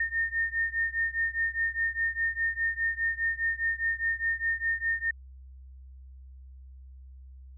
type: beating tone pair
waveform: sine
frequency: 1824 / 1828.9 Hz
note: A#6 / A#6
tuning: -38 / -34 cents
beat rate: 4.9 Hz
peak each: -29 / -30 dBFS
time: 0-5.11 s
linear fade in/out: 5 ms
effects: added 65 Hz sine -45 dBFS peak until 7.57 s